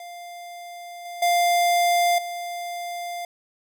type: tone with level steps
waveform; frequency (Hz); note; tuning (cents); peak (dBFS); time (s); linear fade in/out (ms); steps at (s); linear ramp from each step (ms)
square; 698.5; F5; 0; -37 / -34 / -18 / -30; 0-3.25; 2; 1.05 / 1.22 / 2.18; 5
effects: none